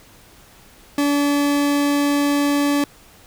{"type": "tone", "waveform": "40% pulse", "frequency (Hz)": 287.1, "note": "D4", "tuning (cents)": -39, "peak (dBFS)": -15, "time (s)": [0.98, 2.84], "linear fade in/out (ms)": 2, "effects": ["pink hiss -48 dBFS RMS until 3.26 s"]}